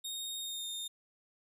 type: tone with pitch glide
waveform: sawtooth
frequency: 3711 to 3654 Hz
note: A#7 to A#7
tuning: -9 to -35 cents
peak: -35 dBFS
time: 0.04-0.88 s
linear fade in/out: 10 ms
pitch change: -26 cents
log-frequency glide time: 0.4-0.67 s
effects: none

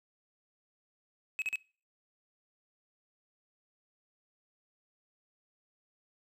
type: tone bursts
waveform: triangle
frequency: 2560 Hz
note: D#7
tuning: 49 cents sharp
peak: -29 dBFS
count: 3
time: 1.39-1.557 s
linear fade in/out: 0 ms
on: 29 ms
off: 40 ms
effects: noise-tail reverb RT60 0.4 s tail -24 dB re dry

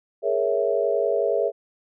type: chord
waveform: sine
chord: A# half-diminished seventh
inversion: third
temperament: equal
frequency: 415.3 / 466.2 / 554.4 / 659.3 Hz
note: G#4 / A#4 / C#5 / E5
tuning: 0 / 0 / 0 / 0 cents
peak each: -25 dBFS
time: 0.22-1.52 s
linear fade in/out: 50 ms
effects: none

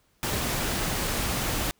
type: noise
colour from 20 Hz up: pink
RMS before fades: -28 dBFS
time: 0.23-1.71 s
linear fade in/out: 0 ms
effects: pink hiss -67 dBFS RMS until 1.79 s

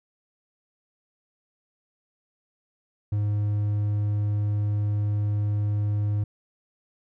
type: tone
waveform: triangle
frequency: 103.83 Hz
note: G#2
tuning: in tune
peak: -20 dBFS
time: 3.12-6.24 s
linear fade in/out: 5 ms
effects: none

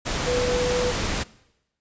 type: tone in noise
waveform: sine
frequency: 493.9 Hz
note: B4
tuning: in tune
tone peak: -21 dBFS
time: 0.26-0.92 s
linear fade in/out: 20 ms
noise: pink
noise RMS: -26 dBFS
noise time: 0.05-1.24 s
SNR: +2 dB
effects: noise-tail reverb RT60 0.9 s tail -21 dB re dry + resampled to 16000 Hz

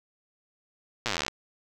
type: slowing click train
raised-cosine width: 0.2 ms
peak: -10 dBFS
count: 20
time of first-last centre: 1.06-1.281 s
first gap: 8 ms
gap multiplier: 1.04
effects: none

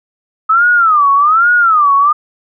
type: tone with vibrato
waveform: sine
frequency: 1270 Hz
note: D#6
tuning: 35 cents sharp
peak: -6 dBFS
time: 0.49-2.13 s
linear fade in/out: 10 ms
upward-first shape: sine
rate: 1.2 Hz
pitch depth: 230 cents each way
effects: none

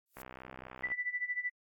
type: noise with exponential growth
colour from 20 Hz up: violet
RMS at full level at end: -45 dBFS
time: 0.06-0.22 s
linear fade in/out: 1 ms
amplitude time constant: 34 ms
type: click train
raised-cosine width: 0.5 ms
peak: -31 dBFS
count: 49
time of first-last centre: 0.17-0.918 s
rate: 64.2 Hz
type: tone with tremolo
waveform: sine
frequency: 1978 Hz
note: B6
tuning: 2 cents sharp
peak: -30 dBFS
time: 0.83-1.5 s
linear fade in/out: 10 ms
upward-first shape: sine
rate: 13 Hz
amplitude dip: 85%
effects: AAC 64 kbps

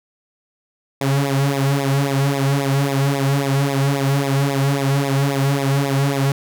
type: tone with flanger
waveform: sawtooth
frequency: 138.4 Hz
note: C#3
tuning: 2 cents flat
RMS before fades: -18 dBFS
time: 1.01-6.32 s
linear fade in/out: 2 ms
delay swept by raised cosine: 0.66 to 3.36 ms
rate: 3.7 Hz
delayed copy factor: -1
effects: none

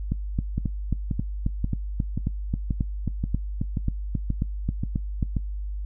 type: two click trains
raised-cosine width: 5 ms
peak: -13 / -12 dBFS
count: 10 / 20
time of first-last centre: 0.58-5.367 / 0.12-5.228 s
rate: 1.88 / 3.72 Hz
effects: noise-tail reverb RT60 0.1 s tail -20 dB re dry + added 50 Hz sine -28 dBFS peak until 5.85 s

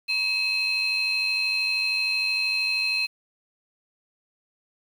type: tone cluster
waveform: sine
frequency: 2552 / 2645 / 4146 Hz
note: D#7 / E7 / C8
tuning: +43 / +5 / -17 cents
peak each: -23 / -29 / -25 dBFS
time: 0.08-3.07 s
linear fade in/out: 20 ms
effects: tanh soft clip ceiling -18 dBFS + 8-bit

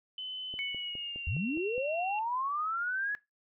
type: tone with pitch glide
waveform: sine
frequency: 3031 to 2732 Hz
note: F#7 to F7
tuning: +41 to -39 cents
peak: -36 dBFS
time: 0.18-2.19 s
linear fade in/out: 2 ms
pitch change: -180 cents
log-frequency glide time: 0.53-1.35 s
type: click train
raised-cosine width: 2 ms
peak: -34 dBFS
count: 7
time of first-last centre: 0.54-1.78 s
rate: 4.84 Hz
type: tone with exponential decay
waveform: sine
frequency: 2217 Hz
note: C#7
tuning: in tune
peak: -32 dBFS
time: 0.59-1.38 s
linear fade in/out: 0 ms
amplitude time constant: 170 ms
type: linear sweep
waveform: sine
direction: up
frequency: 65.41 to 1699 Hz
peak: -30 dBFS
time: 1.27-3.15 s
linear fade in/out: 0 ms
effects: noise-tail reverb RT60 0.2 s tail -20 dB re dry

